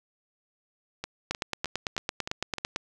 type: two click trains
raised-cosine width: 0.2 ms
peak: -16 / -11 dBFS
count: 6 / 14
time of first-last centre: 1.04-2.583 / 1.31-2.761 s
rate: 3.24 / 8.96 Hz
effects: none